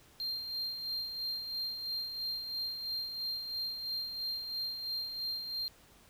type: tone with tremolo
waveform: triangle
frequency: 4186 Hz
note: C8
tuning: in tune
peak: -32 dBFS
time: 0.2-5.68 s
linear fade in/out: 0 ms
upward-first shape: sine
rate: 3 Hz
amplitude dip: 50%
effects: pink hiss -61 dBFS RMS until 6.09 s